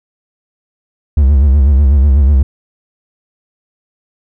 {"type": "tone with vibrato", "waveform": "triangle", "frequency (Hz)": 69.6, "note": "C#2", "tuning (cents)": 8, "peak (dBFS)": -3, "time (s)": [1.17, 2.43], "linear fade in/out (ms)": 5, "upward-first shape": "sine", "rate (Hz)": 8.1, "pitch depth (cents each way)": 120, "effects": []}